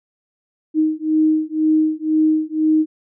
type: beating tone pair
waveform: sine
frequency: 311.1 / 313.1 Hz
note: D#4 / D#4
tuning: 0 / +11 cents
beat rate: 2 Hz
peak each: -17 dBFS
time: 0.74-2.86 s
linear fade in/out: 50 ms
effects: none